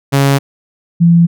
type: tone pair in turn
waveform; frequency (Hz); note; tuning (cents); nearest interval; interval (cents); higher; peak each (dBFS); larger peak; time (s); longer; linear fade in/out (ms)
sawtooth / sine; 138.59 / 169.72; C#3 / F3; 0 / -49; major third; 351; second; -4; neither; 0.12-0.39 / 1-1.27; neither; 20
effects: none